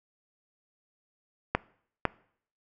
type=clicks; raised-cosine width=0.5 ms; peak=-8 dBFS; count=2; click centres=1.55 / 2.053 s; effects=noise-tail reverb RT60 0.6 s tail -22 dB re dry